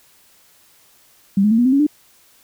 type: tone with pitch steps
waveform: sine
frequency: 196.5 / 210.6 / 225.7 / 241.9 / 259.3 / 277.9 / 297.8 Hz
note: G3 / G#3 / A3 / B3 / C4 / C#4 / D4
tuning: +4 / +24 / +44 / -36 / -15 / +4 / +24 cents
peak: -11 dBFS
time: 1.37-1.867 s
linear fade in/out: 5 ms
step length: 71 ms
effects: white hiss -53 dBFS RMS until 2.43 s